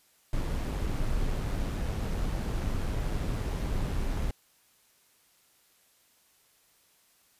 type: noise with amplitude modulation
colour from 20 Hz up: brown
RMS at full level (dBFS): -29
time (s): 0.33-4.31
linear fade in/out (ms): 2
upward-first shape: sine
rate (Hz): 101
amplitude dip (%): 25
effects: white hiss -65 dBFS RMS until 7.39 s + resampled to 32000 Hz